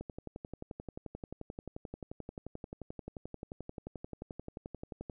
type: click train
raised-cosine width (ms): 2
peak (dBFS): -28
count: 59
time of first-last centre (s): 0.01-5.098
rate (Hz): 11.4
effects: none